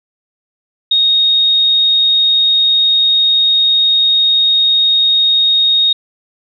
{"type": "tone", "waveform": "sine", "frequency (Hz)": 3729, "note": "A#7", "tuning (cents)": 0, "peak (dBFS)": -8, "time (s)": [0.91, 5.93], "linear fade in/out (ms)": 5, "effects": []}